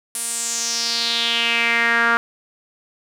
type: tone with band-pass filter sweep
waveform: sawtooth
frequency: 233.1 Hz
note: A#3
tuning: in tune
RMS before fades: -20 dBFS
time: 0.15-2.17 s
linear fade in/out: 0 ms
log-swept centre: 10000 to 1400 Hz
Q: 4.1
effects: none